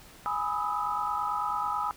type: chord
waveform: sine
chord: E major seventh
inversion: first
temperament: equal with one note detuned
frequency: 830.6 / 987.8 / 1244.5 / 1293.6 Hz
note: G#5 / B5 / D#6 / E6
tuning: 0 / 0 / 0 / -33 cents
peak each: -33 dBFS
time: 0.26-1.91 s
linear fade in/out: 0 ms
effects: pink hiss -52 dBFS RMS until 1.96 s